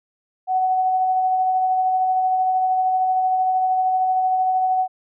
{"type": "tone with tremolo", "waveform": "sine", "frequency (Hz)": 747, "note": "F#5", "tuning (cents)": 16, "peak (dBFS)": -15, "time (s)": [0.47, 4.88], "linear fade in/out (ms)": 50, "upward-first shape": "sine", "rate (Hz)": 13, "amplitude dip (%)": 25, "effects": []}